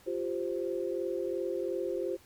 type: chord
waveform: sine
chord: F suspended second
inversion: none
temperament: equal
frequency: 349.2 / 392 / 523.3 Hz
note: F4 / G4 / C5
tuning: 0 / 0 / 0 cents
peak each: -34 / -35 / -35 dBFS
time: 0.06-2.17 s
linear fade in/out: 20 ms
effects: pink hiss -59 dBFS RMS until 2.25 s + MP3 96 kbps